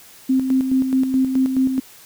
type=tone with tremolo; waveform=sine; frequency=262.1 Hz; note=C4; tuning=3 cents sharp; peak=-13 dBFS; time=0.29-1.8 s; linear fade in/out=10 ms; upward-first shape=square; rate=4.7 Hz; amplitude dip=50%; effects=white hiss -45 dBFS RMS until 2.05 s